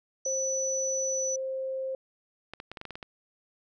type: tone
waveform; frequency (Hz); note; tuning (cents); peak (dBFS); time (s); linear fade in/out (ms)
sine; 5960; F#8; +12; -29; 0.25-1.36; 5
type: tone with pitch glide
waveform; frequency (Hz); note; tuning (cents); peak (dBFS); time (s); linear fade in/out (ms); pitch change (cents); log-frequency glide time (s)
sine; 531 to 527.9; C5 to C5; +25 to +15; -30; 0.26-1.95; 2; -10; 1.09-1.22
type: clicks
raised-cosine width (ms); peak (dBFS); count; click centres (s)
0.3; -23; 9; 2.536 / 2.601 / 2.716 / 2.772 / 2.814 / 2.853 / 2.907 / 2.955 / 3.028
effects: none